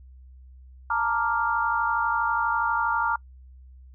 sine chord, Bb major seventh, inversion third, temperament equal, 880 / 932.3 / 1174.7 / 1396.9 Hz, A5 / Bb5 / D6 / F6, 0 / 0 / 0 / 0 cents, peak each -30 / -26 / -29 / -26 dBFS, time 0.9-3.16 s, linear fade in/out 5 ms, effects noise-tail reverb RT60 0.1 s tail -25 dB re dry + added 64 Hz sine -45 dBFS peak until 3.94 s

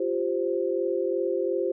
sine chord, F suspended second, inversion none, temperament equal, 349.2 / 392 / 523.3 Hz, F4 / G4 / C5, 0 / 0 / 0 cents, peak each -28 dBFS, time 0-1.72 s, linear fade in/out 5 ms, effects none

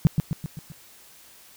sine tone with echo, 155.56 Hz, D#3, in tune, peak -11 dBFS, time 0.05-0.07 s, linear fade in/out 0 ms, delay 130 ms, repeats 5, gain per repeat -5 dB, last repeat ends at 0.72 s, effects white hiss -51 dBFS RMS until 1.56 s

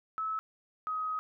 sine tone pair in turn, 1299 / 1262 Hz, E6 / D#6, -26 / +24 cents, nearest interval minor second, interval 50 cents, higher first, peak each -31 / -31 dBFS, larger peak neither, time 0.18-0.39 / 0.87-1.19 s, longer second, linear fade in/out 0 ms, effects none

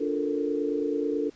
sine chord, Bb major seventh, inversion first, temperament just, 291.4 / 349.6 / 437 / 466.2 Hz, D4 / F4 / A4 / Bb4, -13 / +2 / -12 / 0 cents, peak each -29 / -33 / -29 / -32 dBFS, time 0-1.3 s, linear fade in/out 10 ms, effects pink hiss -57 dBFS RMS until 1.35 s + resampled to 16000 Hz

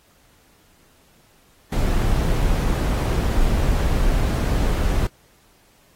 brown noise, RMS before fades -19 dBFS, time 1.72-5.07 s, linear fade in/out 5 ms, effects pink hiss -57 dBFS RMS until 5.95 s + AAC 48 kbps

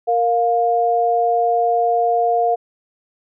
sine tone pair together, 465 / 705 Hz, A#4 / F5, -4 / +16 cents, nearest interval perfect fifth, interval 720 cents, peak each -19 / -15 dBFS, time 0.07-2.56 s, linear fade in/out 20 ms, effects none

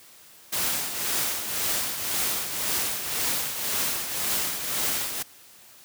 white noise with tremolo, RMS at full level -25 dBFS, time 0.52-5.23 s, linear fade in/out 10 ms, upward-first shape triangle, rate 1.9 Hz, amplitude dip 60%, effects white hiss -51 dBFS RMS until 5.84 s + high-pass 60 Hz 12 dB/octave

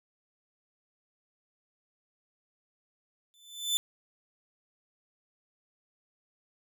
sawtooth tone with exponential growth, 3520 Hz, A7, in tune, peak -20 dBFS, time 3.34-3.77 s, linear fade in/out 0 ms, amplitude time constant 93 ms, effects none

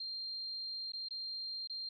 sine tone with dropouts, 4185 Hz, C8, in tune, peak -39 dBFS, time 0-1.89 s, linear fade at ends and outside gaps 5 ms, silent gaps 0.921-0.934 / 1.086-1.107 / 1.674-1.697 s, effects none

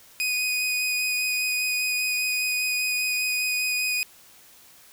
sawtooth tone with vibrato, 2489 Hz, D#7, in tune, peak -20 dBFS, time 0.2-4.03 s, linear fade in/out 0 ms, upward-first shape sine, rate 5 Hz, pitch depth 10 cents each way, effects white hiss -52 dBFS RMS until 4.92 s

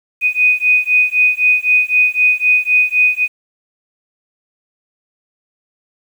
sine beating tone pair, 2489 / 2492.9 Hz, D#7 / D#7, 0 / +3 cents, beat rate 3.9 Hz, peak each -13 dBFS, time 0.21-3.28 s, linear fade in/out 50 ms, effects 7-bit

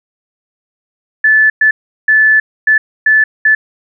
sine tone bursts at uneven times, 1741 Hz, A6, 19 cents flat, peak -5 dBFS, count 6, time 1.24-1.5 / 1.61-1.71 / 2.08-2.4 / 2.67-2.78 / 3.06-3.24 / 3.45-3.55 s, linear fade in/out 5 ms, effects none

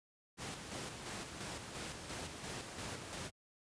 pink noise with tremolo, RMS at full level -43 dBFS, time 0.37-3.31 s, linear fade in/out 50 ms, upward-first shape square, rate 2.9 Hz, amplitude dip 40%, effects high-pass 80 Hz 12 dB/octave + resampled to 22050 Hz

